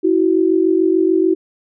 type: tone pair together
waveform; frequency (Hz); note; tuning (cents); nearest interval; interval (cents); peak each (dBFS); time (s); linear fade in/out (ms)
sine; 327 / 373.9; E4 / F#4; -14 / +18; major second; 232; -14; 0.03-1.35; 20
effects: none